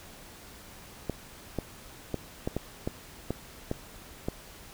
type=clicks; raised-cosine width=2 ms; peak=-16 dBFS; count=9; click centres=1.097 / 1.587 / 2.143 / 2.475 / 2.566 / 2.875 / 3.306 / 3.714 / 4.285 s; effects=pink hiss -49 dBFS RMS until 4.73 s